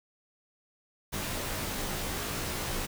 pink noise with comb filter, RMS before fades -34 dBFS, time 1.12-2.87 s, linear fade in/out 20 ms, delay 18 ms, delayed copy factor -0.85, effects none

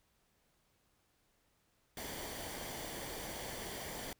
pink noise with comb filter, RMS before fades -44 dBFS, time 1.97-4.13 s, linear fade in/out 2 ms, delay 0.76 ms, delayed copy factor -0.5, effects pink hiss -75 dBFS RMS until 4.19 s

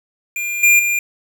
square tone with level steps, 2400 Hz, D7, 37 cents sharp, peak -21 / -9 / -16 dBFS, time 0.36-0.99 s, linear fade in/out 2 ms, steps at 0.63 / 0.79 s, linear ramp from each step 5 ms, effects 7-bit

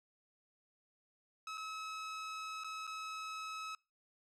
sawtooth tone with dropouts, 1288 Hz, E6, 41 cents flat, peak -38 dBFS, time 1.47-3.75 s, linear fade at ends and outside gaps 2 ms, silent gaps 1.574-1.578 / 2.637-2.644 / 2.869-2.875 s, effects noise-tail reverb RT60 0.3 s tail -26 dB re dry + low-pass 7000 Hz 12 dB/octave

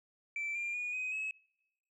sine tone with pitch steps, 2331 / 2390 / 2450 / 2511 / 2574 Hz, D7 / D7 / D#7 / D#7 / E7, -14 / +30 / -27 / +15 / -42 cents, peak -33 dBFS, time 0.36-1.31 s, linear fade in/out 2 ms, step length 190 ms, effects noise-tail reverb RT60 0.9 s tail -26 dB re dry + tanh soft clip ceiling -32 dBFS

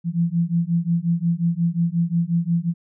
sine beating tone pair, 166.9 / 172.5 Hz, E3 / F3, +22 / -21 cents, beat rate 5.6 Hz, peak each -21 dBFS, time 0.04-2.74 s, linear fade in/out 50 ms, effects none

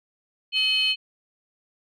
sine tone cluster, 2550 / 3043 / 4303 Hz, D#7 / F#7 / C8, +42 / +48 / +48 cents, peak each -24 / -21 / -25 dBFS, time 0.52-0.96 s, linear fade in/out 50 ms, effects tanh soft clip ceiling -13 dBFS

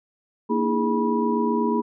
sine tone cluster, 232.7 / 298.6 / 327 / 414.6 / 974 Hz, A#3 / D4 / E4 / G#4 / B5, -3 / +29 / -14 / -3 / -24 cents, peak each -23 / -31 / -28 / -25 / -26 dBFS, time 0.49-1.82 s, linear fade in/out 20 ms, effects none

